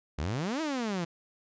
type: exponential two-way sweep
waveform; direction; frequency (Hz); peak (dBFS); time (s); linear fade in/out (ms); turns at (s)
sawtooth; up then down; 66.2 to 329.6 to 163.3; -26; 0.18-1.05; 10; 0.61
effects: resampled to 16000 Hz